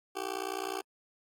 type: tone with amplitude modulation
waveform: 20% pulse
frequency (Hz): 385.1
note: G4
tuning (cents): -31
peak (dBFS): -25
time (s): 0.15-0.82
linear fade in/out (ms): 20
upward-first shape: sine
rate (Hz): 59.9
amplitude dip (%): 100
effects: AAC 48 kbps